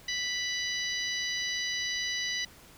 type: harmonic tone with a mistuned harmonic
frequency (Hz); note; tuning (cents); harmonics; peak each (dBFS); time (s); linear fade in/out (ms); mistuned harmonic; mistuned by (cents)
987.8; B5; 0; 2 / 3 / 4 / 5 / 6; -34 / -37 / -36 / -38 / -39; 0.08-2.45; 5; 5; -30
effects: pink hiss -54 dBFS RMS until 2.77 s

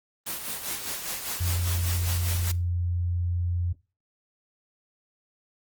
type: noise with tremolo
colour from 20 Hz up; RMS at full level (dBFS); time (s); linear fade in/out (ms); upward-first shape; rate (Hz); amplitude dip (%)
white; -31; 0.26-2.52; 10; sine; 5; 50
type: tone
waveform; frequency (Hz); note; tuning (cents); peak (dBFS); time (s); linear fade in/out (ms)
sine; 87.5; F2; +4; -24; 1.4-3.73; 10
effects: noise-tail reverb RT60 0.3 s tail -19 dB re dry + Opus 24 kbps

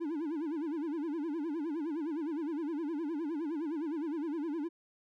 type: tone with vibrato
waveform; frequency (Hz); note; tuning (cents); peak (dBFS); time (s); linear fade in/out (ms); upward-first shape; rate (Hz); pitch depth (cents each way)
triangle; 311.2; D#4; 0; -31; 0-4.69; 20; sine; 9.7; 170
effects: none

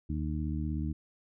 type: harmonic tone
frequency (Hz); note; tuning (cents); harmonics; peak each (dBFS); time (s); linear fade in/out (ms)
76.5; D#2; -29; 1 / 2 / 3 / 4; -33 / -36 / -38 / -39; 0.09-0.93; 10
effects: none

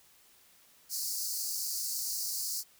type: high-pass noise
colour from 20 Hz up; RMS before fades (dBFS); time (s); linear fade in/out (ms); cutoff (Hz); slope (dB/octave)
pink; -35; 0.89-2.64; 50; 4400; 96
effects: white hiss -62 dBFS RMS until 2.79 s

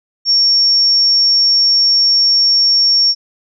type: tone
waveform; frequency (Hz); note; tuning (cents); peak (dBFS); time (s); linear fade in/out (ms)
sine; 5500; F8; -27; -8; 0.25-3.15; 50
effects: none

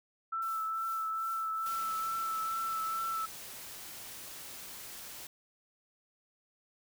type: tone with vibrato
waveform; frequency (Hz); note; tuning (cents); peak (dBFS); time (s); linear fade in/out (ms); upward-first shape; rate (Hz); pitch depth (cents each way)
sine; 1325; E6; +9; -32; 0.32-3.26; 10; triangle; 2.3; 21
type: noise with tremolo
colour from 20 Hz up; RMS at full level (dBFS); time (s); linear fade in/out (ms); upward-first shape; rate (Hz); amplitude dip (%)
blue; -49; 0.42-2.06; 2; triangle; 2.5; 80
type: noise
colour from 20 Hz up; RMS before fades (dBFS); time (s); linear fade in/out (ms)
white; -46; 1.66-5.27; 2
effects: none

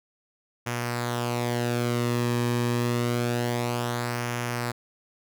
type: tone with flanger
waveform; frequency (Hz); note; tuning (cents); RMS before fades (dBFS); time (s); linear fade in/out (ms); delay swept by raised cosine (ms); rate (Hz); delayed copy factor
sawtooth; 120.2; B2; -46; -27; 0.66-4.72; 10; 0.24 to 1.44; 0.27; -0.55
effects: none

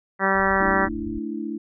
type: harmonic tone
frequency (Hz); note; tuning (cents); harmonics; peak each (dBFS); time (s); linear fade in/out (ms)
193.5; G3; -22; 1 / 2 / 3 / 4 / 5 / 6 / 7 / 8 / 9 / 10; -27 / -27 / -27 / -27 / -27 / -27 / -27 / -27 / -27 / -27; 0.19-0.89; 50
type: low-pass noise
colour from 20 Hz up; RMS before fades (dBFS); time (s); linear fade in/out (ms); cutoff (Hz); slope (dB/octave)
pink; -37; 0.34-1.19; 10; 110; 48
type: chord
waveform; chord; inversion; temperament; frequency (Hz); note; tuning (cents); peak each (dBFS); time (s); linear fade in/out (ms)
sine; A suspended fourth; none; equal; 220 / 293.7 / 329.6; A3 / D4 / E4; 0 / 0 / 0; -31; 0.6-1.58; 10
effects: none

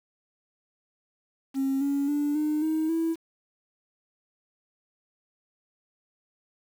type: tone with pitch steps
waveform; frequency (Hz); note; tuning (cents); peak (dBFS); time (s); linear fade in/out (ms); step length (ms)
triangle; 270 / 280.7 / 291.7 / 303.2 / 315.2 / 327.6; C#4 / C#4 / D4 / D#4 / D#4 / E4; -45 / +22 / -12 / -45 / +23 / -11; -20; 1.54-3.16; 50; 270
effects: tanh soft clip ceiling -20 dBFS + 8-bit

